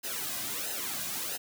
white noise with flanger, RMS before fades -35 dBFS, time 0.03-1.38 s, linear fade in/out 20 ms, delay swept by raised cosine 0.87 to 2.27 ms, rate 1.5 Hz, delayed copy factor -0.75, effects none

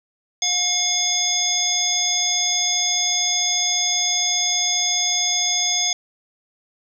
harmonic tone with a mistuned harmonic, 719 Hz, F#5, 50 cents flat, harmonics 1 / 3 / 5 / 7 / 9, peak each -31 / -29 / -23 / -25 / -21 dBFS, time 0.42-5.93 s, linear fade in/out 2 ms, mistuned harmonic 5, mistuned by -65 cents, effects 8-bit

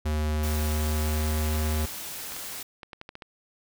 square tone with pitch glide, 76.3 to 77.19 Hz, D#2 to D#2, -33 to -13 cents, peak -25 dBFS, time 0.05-1.86 s, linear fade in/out 10 ms, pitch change +20 cents, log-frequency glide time 0.48-1.68 s
white noise, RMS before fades -37 dBFS, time 0.43-2.63 s, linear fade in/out 5 ms
clicks, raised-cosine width 0.3 ms, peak -24 dBFS, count 8, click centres 2.321 / 2.365 / 2.832 / 2.932 / 3.014 / 3.091 / 3.154 / 3.222 s
effects none

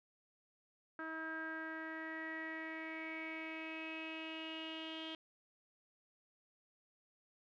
sawtooth tone with low-pass filter sweep, 320 Hz, D#4, 49 cents sharp, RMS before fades -45 dBFS, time 0.99-5.15 s, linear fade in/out 2 ms, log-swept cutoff 1500 to 3200 Hz, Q 9.1, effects none

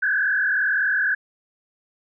sine tone with frequency modulation, 1600 Hz, G6, 35 cents sharp, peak -18 dBFS, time 0.02-1.15 s, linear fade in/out 10 ms, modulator 41.8 Hz, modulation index 2.4, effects none

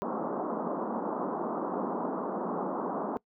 pink band-pass noise, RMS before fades -33 dBFS, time 0.02-3.17 s, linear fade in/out 0 ms, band 190 to 1200 Hz, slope 48 dB/octave, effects noise-tail reverb RT60 0.1 s tail -23 dB re dry

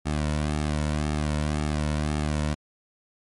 sawtooth tone with flanger, 75.3 Hz, D2, 44 cents sharp, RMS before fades -26 dBFS, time 0.05-2.55 s, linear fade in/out 20 ms, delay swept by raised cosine 2 to 2.5 ms, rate 1.9 Hz, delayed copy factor -0.7, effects MP3 48 kbps

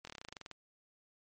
slowing click train, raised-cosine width 0.2 ms, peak -28 dBFS, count 14, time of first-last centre 0.05-0.513 s, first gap 23 ms, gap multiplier 1.07, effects MP3 48 kbps

